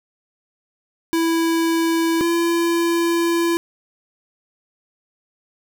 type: tone pair in turn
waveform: square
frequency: 330 / 338.3 Hz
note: E4 / E4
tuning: +2 / +45 cents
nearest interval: unison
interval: 43 cents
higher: second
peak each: -17 dBFS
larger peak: neither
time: 1.13-2.21 / 2.21-3.57 s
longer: second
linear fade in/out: 0 ms
effects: none